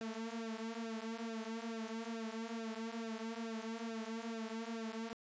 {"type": "tone with flanger", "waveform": "sawtooth", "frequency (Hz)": 225.9, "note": "A3", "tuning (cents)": 46, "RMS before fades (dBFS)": -43, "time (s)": [0.01, 5.13], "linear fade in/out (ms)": 0, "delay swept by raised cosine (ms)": [0.92, 6.12], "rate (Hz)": 2.3, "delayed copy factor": -0.85, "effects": ["resampled to 16000 Hz"]}